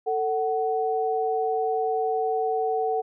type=tone pair together; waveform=sine; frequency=445.2 / 748.2 Hz; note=A4 / F#5; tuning=+20 / +19 cents; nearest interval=major sixth; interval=899 cents; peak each=-25 dBFS; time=0.06-3.02 s; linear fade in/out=20 ms; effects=none